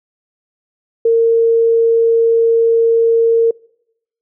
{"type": "tone", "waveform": "sine", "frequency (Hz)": 458.5, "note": "A#4", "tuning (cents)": -29, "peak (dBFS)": -8, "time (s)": [1.05, 3.51], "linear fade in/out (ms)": 5, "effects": ["noise-tail reverb RT60 0.8 s tail -25 dB re dry"]}